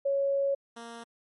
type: tone pair in turn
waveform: sine / 10% pulse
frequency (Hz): 554.4 / 232.7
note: C#5 / A#3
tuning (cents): 0 / -3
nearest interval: octave + minor third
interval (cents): 1503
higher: first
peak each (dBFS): -24 / -33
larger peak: first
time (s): 0.05-0.55 / 0.76-1.04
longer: first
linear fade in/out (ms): 10
effects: MP3 48 kbps